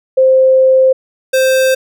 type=tone pair in turn; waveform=sine / square; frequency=523.3 / 523.3 Hz; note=C5 / C5; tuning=0 / 0 cents; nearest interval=unison; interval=0 cents; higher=neither; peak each=-5 / -9 dBFS; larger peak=first; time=0.17-0.93 / 1.33-1.75 s; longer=first; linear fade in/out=10 ms; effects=none